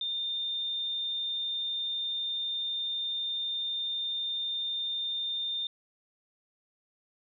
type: tone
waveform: sine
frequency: 3616 Hz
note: A7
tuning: 47 cents sharp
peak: -30 dBFS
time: 0.01-5.67 s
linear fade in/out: 2 ms
effects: none